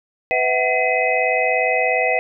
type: tone cluster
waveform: sine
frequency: 501 / 651 / 748 / 2030 / 2534 Hz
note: B4 / E5 / F#5 / B6 / D#7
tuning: +25 / -22 / +19 / +47 / +31 cents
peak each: -22 dBFS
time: 0.31-2.19 s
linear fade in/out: 0 ms
effects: none